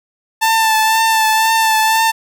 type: tone with vibrato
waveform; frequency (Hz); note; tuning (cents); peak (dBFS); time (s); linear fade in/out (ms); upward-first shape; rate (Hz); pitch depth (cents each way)
sawtooth; 886; A5; +12; -7; 0.41-2.12; 20; triangle; 2; 29
effects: 8-bit